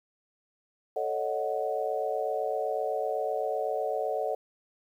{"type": "chord", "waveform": "sine", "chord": "D# half-diminished seventh", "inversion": "second", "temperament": "equal", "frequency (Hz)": [440, 554.4, 622.3, 740], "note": ["A4", "C#5", "D#5", "F#5"], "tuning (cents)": [0, 0, 0, 0], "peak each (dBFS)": -33, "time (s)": [0.96, 4.35], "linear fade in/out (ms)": 5, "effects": ["10-bit"]}